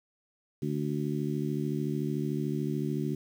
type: harmonic tone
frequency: 73.6 Hz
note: D2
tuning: 4 cents sharp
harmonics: 2 / 3 / 4 / 5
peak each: -32 / -34 / -35 / -36 dBFS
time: 0.62-3.15 s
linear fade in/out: 5 ms
effects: 9-bit